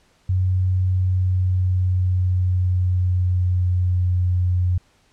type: tone with pitch glide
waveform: sine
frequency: 92.5 to 90.02 Hz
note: F#2 to F#2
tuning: 0 to -47 cents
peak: -16 dBFS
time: 0.29-4.78 s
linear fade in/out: 5 ms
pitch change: -47 cents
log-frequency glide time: 0.89-4.07 s
effects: pink hiss -59 dBFS RMS until 5.12 s + low-pass 8000 Hz 12 dB/octave

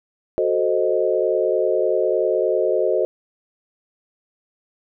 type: chord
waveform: sine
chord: F# diminished seventh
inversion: none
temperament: equal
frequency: 370 / 440 / 523.3 / 622.3 Hz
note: F#4 / A4 / C5 / Eb5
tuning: 0 / 0 / 0 / 0 cents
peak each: -22 dBFS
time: 0.38-3.05 s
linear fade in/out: 0 ms
effects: none

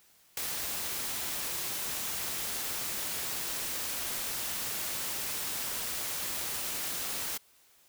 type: noise with ADSR envelope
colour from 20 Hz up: white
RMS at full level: -30 dBFS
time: 0.37-7.38 s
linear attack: 4 ms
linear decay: 4 ms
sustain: -5 dB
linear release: 13 ms
effects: white hiss -63 dBFS RMS until 7.88 s

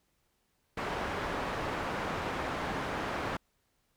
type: low-pass noise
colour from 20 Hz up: white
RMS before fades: -35 dBFS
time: 0.77-3.37 s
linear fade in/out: 5 ms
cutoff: 1300 Hz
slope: 12 dB/octave
effects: pink hiss -75 dBFS RMS until 3.96 s

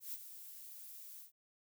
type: noise with ADSR envelope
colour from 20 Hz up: violet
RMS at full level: -42 dBFS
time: 0-1.32 s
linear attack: 130 ms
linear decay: 38 ms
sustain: -10 dB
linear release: 120 ms
effects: none

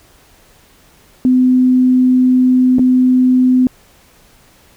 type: tone with dropouts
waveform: sine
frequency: 254.2 Hz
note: C4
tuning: 50 cents flat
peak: -7 dBFS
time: 1.25-3.67 s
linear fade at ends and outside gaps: 1 ms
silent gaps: 2.785-2.793 s
effects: pink hiss -48 dBFS RMS until 4.76 s

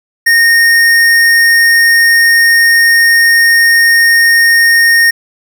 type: tone with tanh clipping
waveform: sine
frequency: 1846 Hz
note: A#6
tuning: 17 cents flat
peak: -6 dBFS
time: 0.26-5.11 s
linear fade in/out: 10 ms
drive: 18 dB
effects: none

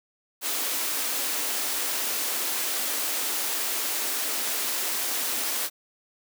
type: high-pass noise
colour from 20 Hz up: white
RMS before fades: -28 dBFS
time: 0.41-5.7 s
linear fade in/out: 50 ms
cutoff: 230 Hz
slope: 96 dB/octave
effects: none

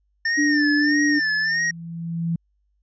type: tone with vibrato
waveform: square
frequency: 1800 Hz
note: A6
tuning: 39 cents sharp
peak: -20 dBFS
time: 0.25-1.71 s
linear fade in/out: 5 ms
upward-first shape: sine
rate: 1.6 Hz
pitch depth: 81 cents each way
type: tone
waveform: sine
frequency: 295.2 Hz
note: D4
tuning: 9 cents sharp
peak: -18 dBFS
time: 0.37-1.2 s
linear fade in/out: 20 ms
type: tone with exponential growth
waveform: sine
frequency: 167.3 Hz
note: E3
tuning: 26 cents sharp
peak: -19 dBFS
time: 0.75-2.36 s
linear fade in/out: 5 ms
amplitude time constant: 350 ms
effects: added 50 Hz sine -64 dBFS peak until 2.82 s + resampled to 16000 Hz

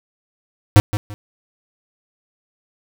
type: tone with echo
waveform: square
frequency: 103.83 Hz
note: G#2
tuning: in tune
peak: -6 dBFS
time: 0.76-0.8 s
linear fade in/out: 0 ms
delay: 170 ms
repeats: 2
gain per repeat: -12 dB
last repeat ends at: 1.14 s
effects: none

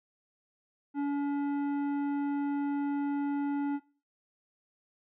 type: tone with tanh clipping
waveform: triangle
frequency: 284.8 Hz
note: C#4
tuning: 47 cents sharp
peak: -30 dBFS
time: 0.94-3.8 s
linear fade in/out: 50 ms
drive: 15 dB
effects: noise-tail reverb RT60 0.4 s tail -21 dB re dry

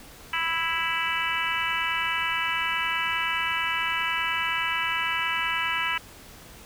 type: harmonic tone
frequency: 329.6 Hz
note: E4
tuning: in tune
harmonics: 3 / 4 / 5 / 6 / 7 / 8 / 9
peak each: -32 / -32 / -32 / -32 / -32 / -32 / -32 dBFS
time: 0.33-5.98 s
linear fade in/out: 5 ms
effects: pink hiss -47 dBFS RMS until 6.65 s

